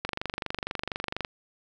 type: click train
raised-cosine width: 0.3 ms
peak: -14 dBFS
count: 30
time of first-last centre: 0.05-1.248 s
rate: 24.2 Hz
effects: none